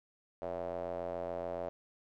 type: tone with band-pass filter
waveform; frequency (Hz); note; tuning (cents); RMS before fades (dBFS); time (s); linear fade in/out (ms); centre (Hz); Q
square; 43.55; F1; -4; -39; 0.42-1.69; 0; 610; 5
effects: none